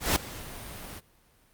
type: noise with ADSR envelope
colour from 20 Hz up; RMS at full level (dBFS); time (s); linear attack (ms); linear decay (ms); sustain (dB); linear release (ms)
pink; -22; 0-1.01; 160; 4; -19; 34
effects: pink hiss -63 dBFS RMS until 1.53 s + Opus 48 kbps